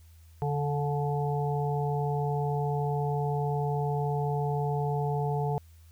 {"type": "harmonic tone with a mistuned harmonic", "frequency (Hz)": 144.4, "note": "D3", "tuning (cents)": -29, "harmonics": [1, 3, 5, 6], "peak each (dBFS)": [-28, -33, -35, -36], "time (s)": [0.42, 5.58], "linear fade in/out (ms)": 0, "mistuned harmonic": 3, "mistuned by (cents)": 16, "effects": ["added 81 Hz sine -51 dBFS peak until 5.91 s", "white hiss -65 dBFS RMS until 5.91 s"]}